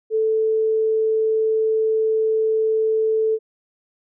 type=tone; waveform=sine; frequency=439.8 Hz; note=A4; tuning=1 cent flat; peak=-16 dBFS; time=0.1-3.39 s; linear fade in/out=50 ms; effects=none